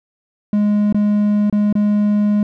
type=tone with dropouts; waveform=triangle; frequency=207.7 Hz; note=G#3; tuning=in tune; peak=-10 dBFS; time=0.53-2.43 s; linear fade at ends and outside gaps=2 ms; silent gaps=0.926-0.945 / 1.499-1.526 / 1.727-1.753 s; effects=none